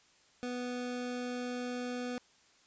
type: tone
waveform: 25% pulse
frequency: 246.9 Hz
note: B3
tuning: in tune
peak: -32 dBFS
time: 0.43-2.18 s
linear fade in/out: 0 ms
effects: white hiss -65 dBFS RMS until 2.66 s + resampled to 16000 Hz